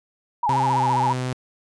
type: tone with vibrato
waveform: sine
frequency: 899 Hz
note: A5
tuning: 37 cents sharp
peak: -18 dBFS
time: 0.43-1.13 s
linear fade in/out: 5 ms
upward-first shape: sine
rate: 15 Hz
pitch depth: 150 cents each way
type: tone with pitch glide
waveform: sawtooth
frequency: 131.5 to 127.31 Hz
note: C3 to C3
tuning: +9 to -47 cents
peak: -20 dBFS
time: 0.49-1.33 s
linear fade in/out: 0 ms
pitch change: -56 cents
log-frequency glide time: 0.59-0.94 s
effects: resampled to 22050 Hz